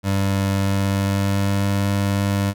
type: tone with pitch glide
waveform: 25% pulse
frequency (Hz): 98 to 99.66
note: G2 to G2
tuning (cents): 0 to +29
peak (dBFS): -14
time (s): 0.03-2.54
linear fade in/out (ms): 50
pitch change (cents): +29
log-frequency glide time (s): 0.59-1.84
effects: none